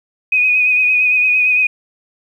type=tone with vibrato; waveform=sine; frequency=2495 Hz; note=D#7; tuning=4 cents sharp; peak=-10 dBFS; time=0.32-1.67 s; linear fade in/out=5 ms; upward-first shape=triangle; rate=8.8 Hz; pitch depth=36 cents each way; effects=8-bit